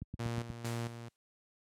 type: click train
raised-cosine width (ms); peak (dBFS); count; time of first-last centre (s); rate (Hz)
5; -27; 5; 0.02-0.501; 8.31
type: tone with tremolo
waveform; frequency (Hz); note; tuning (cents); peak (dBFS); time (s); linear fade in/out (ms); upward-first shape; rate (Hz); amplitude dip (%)
sawtooth; 117.2; A#2; +10; -31; 0.19-1.09; 10; square; 2.2; 65
type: noise with exponential decay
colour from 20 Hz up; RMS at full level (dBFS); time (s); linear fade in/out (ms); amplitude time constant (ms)
white; -43; 0.65-1.16; 0; 110
effects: high-pass 60 Hz 12 dB/octave + low-pass 10000 Hz 12 dB/octave